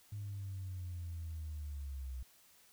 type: linear sweep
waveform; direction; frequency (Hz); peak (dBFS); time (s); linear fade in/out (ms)
sine; down; 104.3 to 62.2; -39; 0.12-2.23; 5
effects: tanh soft clip ceiling -36 dBFS + white hiss -65 dBFS RMS until 2.72 s